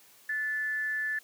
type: tone with amplitude modulation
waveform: sine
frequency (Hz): 1744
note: A6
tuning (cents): -16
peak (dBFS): -27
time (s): 0.29-1.19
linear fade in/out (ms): 5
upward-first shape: sine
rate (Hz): 284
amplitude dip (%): 35
effects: white hiss -58 dBFS RMS until 1.23 s + high-pass 150 Hz 12 dB/octave